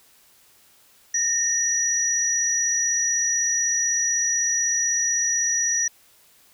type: tone pair together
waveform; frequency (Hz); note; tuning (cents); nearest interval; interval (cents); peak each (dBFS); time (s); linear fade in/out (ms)
sine; 1837 / 5832; A#6 / F#8; -26 / -26; octave + minor sixth; 2000; -28 / -20; 1.14-5.88; 5
effects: white hiss -56 dBFS RMS until 6.53 s